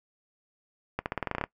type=accelerating click train; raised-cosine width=0.5 ms; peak=-14 dBFS; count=11; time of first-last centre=0.99-1.439 s; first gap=69 ms; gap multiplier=0.9; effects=noise-tail reverb RT60 0.1 s tail -20 dB re dry